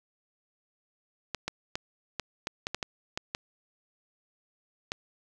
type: clicks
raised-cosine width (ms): 0.2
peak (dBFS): -14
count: 11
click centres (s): 1.347 / 1.48 / 1.755 / 2.197 / 2.471 / 2.669 / 2.746 / 2.828 / 3.175 / 3.349 / 4.919
effects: none